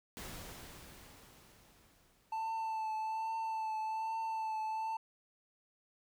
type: noise with exponential decay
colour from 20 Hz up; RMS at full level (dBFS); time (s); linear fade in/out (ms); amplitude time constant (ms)
pink; -45; 0.17-3.44; 0; 710
type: tone with vibrato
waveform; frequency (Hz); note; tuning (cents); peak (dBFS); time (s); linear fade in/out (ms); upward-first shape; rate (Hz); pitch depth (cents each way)
triangle; 884; A5; +8; -33; 2.32-4.97; 5; triangle; 1.2; 27
effects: none